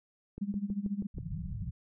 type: click train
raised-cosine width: 3 ms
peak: -29 dBFS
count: 6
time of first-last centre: 0.38-1.184 s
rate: 6.22 Hz
type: tone with tremolo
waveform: sine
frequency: 201.6 Hz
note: G3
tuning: 49 cents sharp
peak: -28 dBFS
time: 0.41-1.07 s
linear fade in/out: 10 ms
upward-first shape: sine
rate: 14 Hz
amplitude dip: 85%
type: low-pass noise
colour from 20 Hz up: white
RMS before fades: -38 dBFS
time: 1.14-1.71 s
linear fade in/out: 10 ms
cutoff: 190 Hz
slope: 96 dB/octave
effects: none